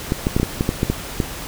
clicks, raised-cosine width 3 ms, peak -4 dBFS, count 10, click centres 0.121 / 0.269 / 0.365 / 0.399 / 0.431 / 0.609 / 0.691 / 0.831 / 0.9 / 1.202 s, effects pink hiss -31 dBFS RMS until 1.47 s

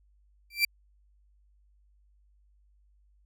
30% pulse tone with exponential growth, 2349 Hz, D7, in tune, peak -16 dBFS, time 0.5-0.65 s, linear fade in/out 5 ms, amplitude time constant 32 ms, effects added 50 Hz sine -61 dBFS peak until 3.25 s

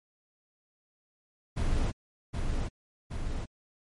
brown noise with echo, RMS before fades -27 dBFS, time 1.56-1.92 s, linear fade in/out 20 ms, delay 770 ms, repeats 2, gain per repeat -3 dB, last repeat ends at 3.46 s, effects MP3 48 kbps

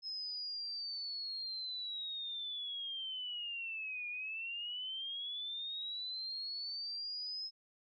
sine linear two-way sweep, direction down then up, 5160 to 2421 to 5160 Hz, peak -39 dBFS, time 0.02-7.51 s, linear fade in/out 50 ms, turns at 4.08 s, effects none

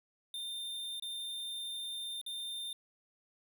square tone with dropouts, 3611 Hz, A7, 44 cents sharp, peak -39 dBFS, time 0.34-2.73 s, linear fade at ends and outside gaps 2 ms, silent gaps 0.998-1.023 / 2.214-2.263 s, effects none

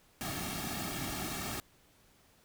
pink noise with comb filter, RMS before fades -38 dBFS, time 0.21-1.6 s, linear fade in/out 0 ms, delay 2 ms, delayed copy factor -0.8, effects pink hiss -65 dBFS RMS until 2.44 s

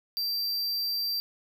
square tone, 4699 Hz, D8, in tune, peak -28 dBFS, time 0.17-1.2 s, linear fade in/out 0 ms, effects none

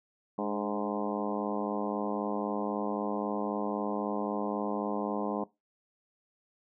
harmonic tone with a mistuned harmonic, 103.83 Hz, G#2, in tune, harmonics 2 / 3 / 4 / 5 / 6 / 7 / 8 / 9 / 10, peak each -35 / -37 / -38 / -39 / -40 / -40 / -41 / -42 / -42 dBFS, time 0.38-5.44 s, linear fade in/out 5 ms, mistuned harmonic 3, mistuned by -52 cents, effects noise-tail reverb RT60 0.2 s tail -19 dB re dry

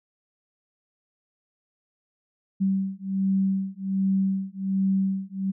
sine beating tone pair, 192.2 / 193.5 Hz, G3 / G3, -34 / -22 cents, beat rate 1.3 Hz, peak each -25 dBFS, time 2.6-5.52 s, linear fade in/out 20 ms, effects none

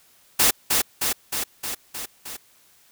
white noise with echo, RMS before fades -17 dBFS, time 0.39-0.51 s, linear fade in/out 10 ms, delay 310 ms, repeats 6, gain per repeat -3 dB, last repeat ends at 2.37 s, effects white hiss -57 dBFS RMS until 2.91 s

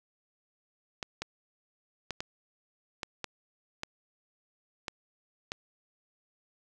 clicks, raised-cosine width 0.2 ms, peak -17 dBFS, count 9, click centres 1.028 / 1.22 / 2.107 / 2.205 / 3.032 / 3.243 / 3.834 / 4.882 / 5.519 s, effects none

